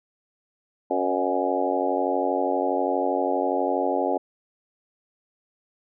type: harmonic tone with a mistuned harmonic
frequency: 92.4 Hz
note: F#2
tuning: 2 cents flat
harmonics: 3 / 4 / 5 / 6 / 7 / 8 / 9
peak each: -29 / -29 / -29 / -29 / -29 / -29 / -29 dBFS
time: 0.9-4.18 s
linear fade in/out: 10 ms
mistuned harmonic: 7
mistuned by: -30 cents
effects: none